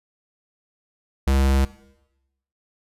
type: tone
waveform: square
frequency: 67.5 Hz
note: C#2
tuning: 45 cents flat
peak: -17 dBFS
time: 1.27-1.65 s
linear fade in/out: 5 ms
effects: noise-tail reverb RT60 0.9 s tail -18 dB re dry + resampled to 32000 Hz